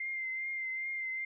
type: tone with vibrato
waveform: sine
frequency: 2093 Hz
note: C7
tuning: in tune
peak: -34 dBFS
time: 0-1.25 s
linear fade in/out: 5 ms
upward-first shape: triangle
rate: 2.5 Hz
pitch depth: 32 cents each way
effects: none